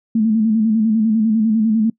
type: tone with vibrato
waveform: sine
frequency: 220 Hz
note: A3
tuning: in tune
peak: -12 dBFS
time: 0.15-1.9 s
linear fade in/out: 5 ms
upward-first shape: square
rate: 10 Hz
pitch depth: 51 cents each way
effects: noise-tail reverb RT60 0.1 s tail -24 dB re dry